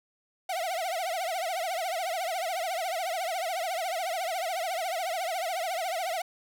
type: tone with vibrato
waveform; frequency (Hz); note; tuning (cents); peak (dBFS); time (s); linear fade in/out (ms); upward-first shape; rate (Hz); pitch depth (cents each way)
45% pulse; 704; F5; +14; -29; 0.49-6.22; 5; triangle; 14; 200
effects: none